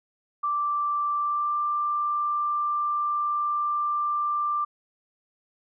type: tone with pitch glide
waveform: sine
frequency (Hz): 1173 to 1183.2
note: D6 to D6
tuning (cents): -2 to +13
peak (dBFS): -23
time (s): 0.43-4.65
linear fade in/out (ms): 10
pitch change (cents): +15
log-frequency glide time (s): 1.17-1.56
effects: none

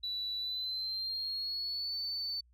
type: tone with pitch glide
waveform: sine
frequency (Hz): 3951 to 4512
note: B7 to C#8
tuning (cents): 0 to +30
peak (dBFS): -33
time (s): 0.03-2.41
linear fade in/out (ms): 10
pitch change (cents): +230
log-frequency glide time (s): 0.38-1.98
effects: tanh soft clip ceiling -30 dBFS + added 60 Hz sine -62 dBFS peak until 2.53 s

